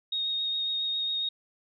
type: tone with vibrato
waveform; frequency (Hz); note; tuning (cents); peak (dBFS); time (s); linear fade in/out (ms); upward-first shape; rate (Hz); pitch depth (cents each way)
sine; 3729; A#7; 0; -27; 0.12-1.29; 5; triangle; 7.3; 15
effects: none